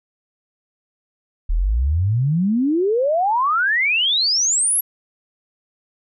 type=exponential sweep; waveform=sine; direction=up; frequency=36.5 to 11680 Hz; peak=-15 dBFS; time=1.49-4.81 s; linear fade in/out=10 ms; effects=none